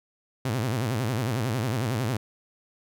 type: tone with vibrato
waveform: sawtooth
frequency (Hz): 118.7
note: A#2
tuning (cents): +32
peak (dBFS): -21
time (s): 0.45-2.17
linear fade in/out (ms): 5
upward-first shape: sine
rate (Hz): 11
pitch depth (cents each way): 220
effects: none